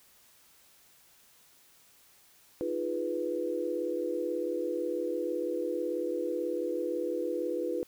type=chord; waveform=sine; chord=F half-diminished seventh; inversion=third; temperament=equal; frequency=311.1 / 349.2 / 415.3 / 493.9 Hz; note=Eb4 / F4 / Ab4 / Cb5; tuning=0 / 0 / 0 / 0 cents; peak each=-37 / -34 / -39 / -33 dBFS; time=2.61-7.83 s; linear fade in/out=0 ms; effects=white hiss -61 dBFS RMS until 7.87 s